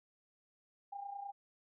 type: tone with amplitude modulation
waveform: sine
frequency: 802 Hz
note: G5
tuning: 39 cents sharp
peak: -39 dBFS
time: 0.92-1.32 s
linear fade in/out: 10 ms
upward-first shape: sine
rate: 29.9 Hz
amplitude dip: 65%
effects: none